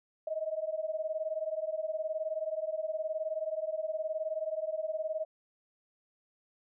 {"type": "beating tone pair", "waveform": "sine", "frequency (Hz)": [621, 640], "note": ["D#5", "D#5"], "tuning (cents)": [-3, 49], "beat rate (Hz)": 19, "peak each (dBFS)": [-35, -35], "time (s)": [0.27, 5.25], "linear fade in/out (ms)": 5, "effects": []}